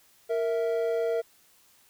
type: tone pair together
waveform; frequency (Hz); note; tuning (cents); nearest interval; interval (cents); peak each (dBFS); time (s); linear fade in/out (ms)
triangle; 464.1 / 656.3; A#4 / E5; -8 / -8; tritone; 600; -24 / -28; 0.29-1.22; 20
effects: white hiss -61 dBFS RMS until 1.89 s